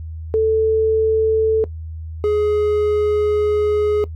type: tone pair in turn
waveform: sine / triangle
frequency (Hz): 440 / 419.7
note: A4 / G#4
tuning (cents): 0 / +18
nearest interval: minor second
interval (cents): 82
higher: first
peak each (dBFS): -12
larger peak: neither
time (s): 0.34-1.64 / 2.24-4.04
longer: second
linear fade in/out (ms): 0
effects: noise-tail reverb RT60 0.1 s tail -19 dB re dry + added 80 Hz sine -27 dBFS peak until 4.15 s